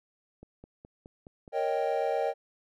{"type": "click train", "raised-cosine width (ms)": 2, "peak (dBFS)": -34, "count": 6, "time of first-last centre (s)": [0.43, 1.478], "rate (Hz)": 4.77}
{"type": "chord", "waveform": "triangle", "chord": "Eb dominant seventh", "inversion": "second", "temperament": "equal", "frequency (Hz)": [466.2, 554.4, 622.3, 784], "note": ["Bb4", "Db5", "Eb5", "G5"], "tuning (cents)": [0, 0, 0, 0], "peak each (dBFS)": -30, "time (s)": [1.52, 2.34], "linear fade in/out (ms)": 50}
{"effects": []}